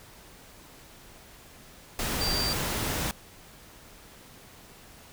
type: tone in noise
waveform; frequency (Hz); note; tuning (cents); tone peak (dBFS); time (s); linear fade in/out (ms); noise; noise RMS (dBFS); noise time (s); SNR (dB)
sine; 4699; D8; 0; -28; 2.21-2.53; 0; pink; -30; 1.99-3.11; -1
effects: pink hiss -51 dBFS RMS until 5.12 s